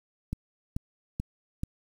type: click train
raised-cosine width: 5 ms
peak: -18 dBFS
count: 4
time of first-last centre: 0.33-1.634 s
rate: 2.3 Hz
effects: 8-bit